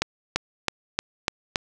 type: accelerating click train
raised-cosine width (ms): 0.2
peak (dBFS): -4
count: 6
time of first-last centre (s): 0.02-1.558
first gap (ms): 340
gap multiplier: 0.95
effects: none